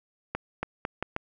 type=accelerating click train; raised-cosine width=0.5 ms; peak=-14 dBFS; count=5; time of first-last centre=0.35-1.164 s; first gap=280 ms; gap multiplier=0.79; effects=none